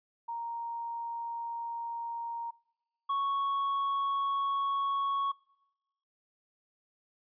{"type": "tone pair in turn", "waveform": ["sine", "triangle"], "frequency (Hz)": [932.3, 1108.7], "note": ["A#5", "C#6"], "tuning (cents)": [0, 0], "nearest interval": "minor third", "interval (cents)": 300, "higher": "second", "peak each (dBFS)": [-34, -26], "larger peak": "second", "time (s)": [[0.28, 2.51], [3.09, 5.32]], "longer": "neither", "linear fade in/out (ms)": 10, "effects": ["noise-tail reverb RT60 1.0 s tail -25 dB re dry", "resampled to 11025 Hz"]}